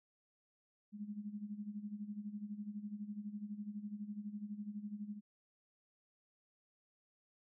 sine tone with tremolo, 207.7 Hz, G#3, in tune, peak -39 dBFS, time 0.92-5.21 s, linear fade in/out 50 ms, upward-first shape sine, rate 12 Hz, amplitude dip 75%, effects none

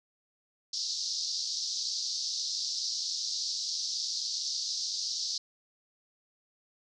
white band-pass noise, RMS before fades -34 dBFS, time 0.73-5.38 s, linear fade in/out 5 ms, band 4200 to 5700 Hz, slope 48 dB/octave, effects none

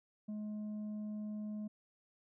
sine tone with tanh clipping, 211.4 Hz, G#3, 31 cents sharp, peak -40 dBFS, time 0.28-1.68 s, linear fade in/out 10 ms, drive 4 dB, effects none

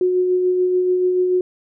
sine tone with tremolo, 364.6 Hz, F#4, 25 cents flat, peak -13 dBFS, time 0.01-1.41 s, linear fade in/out 2 ms, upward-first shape sine, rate 6.9 Hz, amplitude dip 30%, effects none

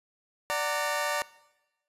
20% pulse chord, D augmented, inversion none, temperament equal with one note detuned, 587.3 / 740 / 917.9 Hz, D5 / F#5 / A#5, 0 / 0 / -27 cents, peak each -25 / -31 / -27 dBFS, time 0.5-1.22 s, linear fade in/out 0 ms, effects noise-tail reverb RT60 1.0 s tail -20 dB re dry + resampled to 32000 Hz

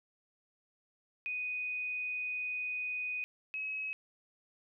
sine tone pair in turn, 2489 / 2559 Hz, D#7 / D#7, 0 / +48 cents, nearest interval unison, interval 48 cents, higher second, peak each -34 / -35 dBFS, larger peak first, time 1.26-3.24 / 3.54-3.93 s, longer first, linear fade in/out 0 ms, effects none

